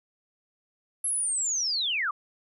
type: linear sweep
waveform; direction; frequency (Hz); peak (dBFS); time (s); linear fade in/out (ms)
sine; down; 11200 to 1101; -25; 1.04-2.11; 5
effects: none